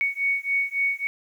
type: beating tone pair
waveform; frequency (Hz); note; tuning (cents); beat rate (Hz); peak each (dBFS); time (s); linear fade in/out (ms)
sine; 2226 / 2229.6; C#7 / C#7; +7 / +9; 3.6; -25; 0.01-1.07; 0
effects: 9-bit